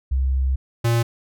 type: tone pair in turn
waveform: sine / square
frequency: 65.9 / 116.95 Hz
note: C2 / A#2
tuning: +13 / +6 cents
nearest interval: minor seventh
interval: 993 cents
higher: second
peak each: -17 dBFS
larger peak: neither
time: 0.11-0.56 / 0.84-1.03 s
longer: first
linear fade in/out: 10 ms
effects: none